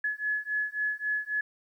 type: beating tone pair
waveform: sine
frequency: 1701 / 1704.7 Hz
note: G#6 / G#6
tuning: +41 / +45 cents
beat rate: 3.7 Hz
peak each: -31 dBFS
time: 0.04-1.41 s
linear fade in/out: 5 ms
effects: 11-bit